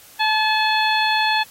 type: harmonic tone with a mistuned harmonic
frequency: 860 Hz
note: A5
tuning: 40 cents flat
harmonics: 1 / 2 / 3 / 4 / 5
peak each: -19 / -22 / -24 / -25 / -26 dBFS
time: 0.19-1.44 s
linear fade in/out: 20 ms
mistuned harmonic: 1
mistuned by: +20 cents
effects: white hiss -46 dBFS RMS until 1.5 s + AAC 48 kbps